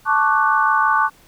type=chord; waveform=sine; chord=D major seventh; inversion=second; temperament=equal with one note detuned; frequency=880 / 1108.7 / 1174.7 / 1489.4 Hz; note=A5 / C#6 / D6 / F#6; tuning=0 / 0 / 0 / +11 cents; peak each=-19 dBFS; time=0.05-1.1 s; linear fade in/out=50 ms; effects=pink hiss -51 dBFS RMS until 1.27 s